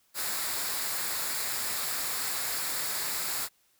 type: noise with comb filter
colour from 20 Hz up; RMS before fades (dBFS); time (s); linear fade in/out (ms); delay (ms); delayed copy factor
white; -32; 0.14-3.49; 50; 0.33; -0.5
effects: white hiss -68 dBFS RMS until 3.79 s